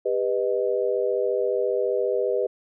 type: chord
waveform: sine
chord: G augmented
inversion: none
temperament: equal with one note detuned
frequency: 399.3 / 493.9 / 622.3 Hz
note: G4 / B4 / D#5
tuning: +32 / 0 / 0 cents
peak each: -25 / -24 / -28 dBFS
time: 0.05-2.47 s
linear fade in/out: 10 ms
effects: none